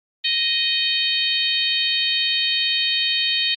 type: harmonic tone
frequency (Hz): 622.3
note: D#5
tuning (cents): 0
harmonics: 3 / 4 / 5 / 6 / 7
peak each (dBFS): -29 / -26 / -23 / -23 / -25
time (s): 0.24-3.55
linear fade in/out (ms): 10
effects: Opus 24 kbps